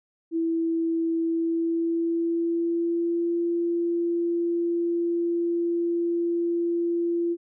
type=tone with pitch glide; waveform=sine; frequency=329.6 to 341.6 Hz; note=E4 to F4; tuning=0 to -38 cents; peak=-22 dBFS; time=0.31-7.37 s; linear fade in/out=50 ms; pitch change=+62 cents; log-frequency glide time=1.21-3.39 s; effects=none